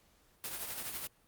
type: noise with tremolo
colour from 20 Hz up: white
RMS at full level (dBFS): -38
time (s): 0.44-1.07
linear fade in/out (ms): 0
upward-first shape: triangle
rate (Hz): 12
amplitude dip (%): 55
effects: pink hiss -68 dBFS RMS until 1.27 s + Opus 48 kbps